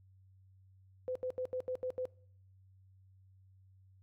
sine tone bursts, 508 Hz, B4, 49 cents sharp, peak -34 dBFS, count 7, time 1.08-2.054 s, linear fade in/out 0 ms, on 74 ms, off 76 ms, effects noise-tail reverb RT60 0.6 s tail -23 dB re dry + added 95 Hz sine -60 dBFS peak until 4.02 s

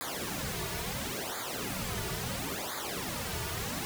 pink noise with flanger, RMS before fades -36 dBFS, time 0.01-3.85 s, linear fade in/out 0 ms, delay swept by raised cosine 0.35 to 3.85 ms, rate 0.73 Hz, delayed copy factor -1, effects none

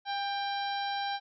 harmonic tone with a mistuned harmonic, 790 Hz, G5, 13 cents sharp, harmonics 1 / 2 / 3 / 4 / 5 / 6 / 7, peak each -32 / -39 / -46 / -43 / -40 / -49 / -48 dBFS, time 0.05-1.2 s, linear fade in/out 50 ms, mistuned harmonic 1, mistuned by +26 cents, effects none

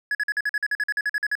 triangle tone bursts, 1688 Hz, G#6, 28 cents sharp, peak -19 dBFS, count 15, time 0.11-1.353 s, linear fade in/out 2 ms, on 39 ms, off 47 ms, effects none

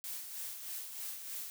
blue noise with tremolo, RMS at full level -41 dBFS, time 0.04-1.5 s, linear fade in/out 0 ms, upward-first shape sine, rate 3.2 Hz, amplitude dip 50%, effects none

